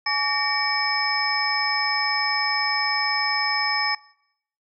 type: tone cluster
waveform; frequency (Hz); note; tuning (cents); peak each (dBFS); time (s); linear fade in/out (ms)
sine; 845 / 1140 / 1835 / 2274 / 5210; G#5 / C#6 / A#6 / C#7 / E8; +30 / +48 / -28 / +44 / -21; -29 / -29 / -27 / -28 / -25; 0.06-3.95; 5
effects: noise-tail reverb RT60 0.7 s tail -20 dB re dry